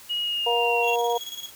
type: tone with pitch glide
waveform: sine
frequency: 2889 to 2747 Hz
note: F#7 to F7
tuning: -42 to -29 cents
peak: -24 dBFS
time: 0.09-0.96 s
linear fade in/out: 20 ms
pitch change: -87 cents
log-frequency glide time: 0.22-0.78 s
type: harmonic tone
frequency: 236.7 Hz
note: A#3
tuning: 27 cents sharp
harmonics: 2 / 3 / 4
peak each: -24 / -26 / -27 dBFS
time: 0.46-1.18 s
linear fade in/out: 10 ms
type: tone with tremolo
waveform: 35% pulse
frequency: 3322 Hz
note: G#7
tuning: in tune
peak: -30 dBFS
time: 0.82-1.51 s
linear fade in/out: 50 ms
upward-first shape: square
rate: 18 Hz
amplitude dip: 65%
effects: white hiss -47 dBFS RMS until 1.55 s